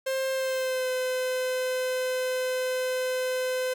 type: tone with pitch glide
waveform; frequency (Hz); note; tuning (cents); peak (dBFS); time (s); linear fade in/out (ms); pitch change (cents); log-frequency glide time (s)
45% pulse; 529 to 511; C5 to C5; +19 to -41; -26; 0.06-3.74; 10; -60; 0.32-0.9
effects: none